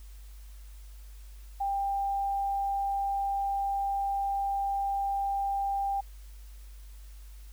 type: tone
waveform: sine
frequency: 793 Hz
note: G5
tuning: 20 cents sharp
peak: -27 dBFS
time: 1.6-6.01 s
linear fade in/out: 10 ms
effects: added 50 Hz sine -44 dBFS peak until 7.52 s + white hiss -60 dBFS RMS until 7.52 s